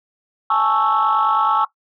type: chord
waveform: sine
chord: A major seventh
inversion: third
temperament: equal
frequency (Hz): 830.6 / 880 / 1108.7 / 1318.5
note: G#5 / A5 / C#6 / E6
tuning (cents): 0 / 0 / 0 / 0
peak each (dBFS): -21 / -19 / -18 / -17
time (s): 0.5-1.65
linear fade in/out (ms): 5
effects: noise-tail reverb RT60 0.1 s tail -17 dB re dry + tanh soft clip ceiling -8 dBFS